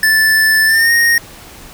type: tone with pitch glide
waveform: square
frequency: 1756 to 1860.4 Hz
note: A6 to A#6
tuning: -4 to -4 cents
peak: -9 dBFS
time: 0.03-1.18 s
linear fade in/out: 2 ms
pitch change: +100 cents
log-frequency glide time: 0.66-0.92 s
effects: pink hiss -36 dBFS RMS until 1.73 s